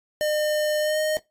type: tone with pitch glide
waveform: square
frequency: 606 to 617.7 Hz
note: D#5 to D#5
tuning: -46 to -13 cents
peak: -22 dBFS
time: 0.21-1.17 s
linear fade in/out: 0 ms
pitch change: +33 cents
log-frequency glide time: 0.8-0.99 s
effects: noise-tail reverb RT60 0.2 s tail -20 dB re dry + AAC 64 kbps